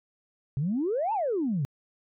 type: exponential two-way sweep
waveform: sine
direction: up then down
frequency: 127.8 to 921 to 127.8 Hz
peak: -24 dBFS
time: 0.57-1.65 s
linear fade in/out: 0 ms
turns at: 1.13 s
effects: tanh soft clip ceiling -20 dBFS